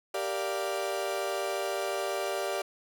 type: chord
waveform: 35% pulse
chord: G minor seventh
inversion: none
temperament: equal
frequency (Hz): 392 / 466.2 / 587.3 / 698.5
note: G4 / Bb4 / D5 / F5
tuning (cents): 0 / 0 / 0 / 0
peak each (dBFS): -33 / -37 / -32 / -35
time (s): 0.14-2.62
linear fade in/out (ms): 5
effects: none